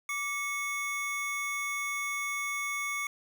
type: tone pair together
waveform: square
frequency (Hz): 1165.4 / 2200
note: D6 / C#7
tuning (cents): -14 / -14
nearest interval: major seventh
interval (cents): 1100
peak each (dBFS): -38 / -33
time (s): 0.09-3.07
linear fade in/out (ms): 2
effects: none